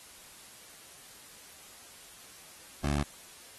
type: tone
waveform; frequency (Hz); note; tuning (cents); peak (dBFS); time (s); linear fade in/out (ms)
15% pulse; 72.2; D2; -29; -21; 2.83-3.04; 20
effects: white hiss -52 dBFS RMS until 3.58 s + AAC 32 kbps